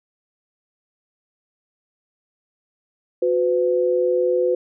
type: tone pair together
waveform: sine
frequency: 363.8 / 504 Hz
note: F#4 / B4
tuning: -29 / +35 cents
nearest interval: tritone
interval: 564 cents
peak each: -20 / -18 dBFS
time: 3.22-4.55 s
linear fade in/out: 5 ms
effects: none